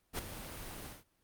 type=noise with ADSR envelope; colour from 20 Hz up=pink; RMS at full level=-34 dBFS; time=0.13-1.04 s; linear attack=57 ms; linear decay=6 ms; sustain=-11 dB; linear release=180 ms; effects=pink hiss -75 dBFS RMS until 1.23 s + Opus 32 kbps